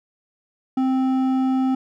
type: tone with hard clipping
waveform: sine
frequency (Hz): 261.6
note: C4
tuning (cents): 0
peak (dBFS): -19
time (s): 0.77-1.75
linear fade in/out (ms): 5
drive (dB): 8
effects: none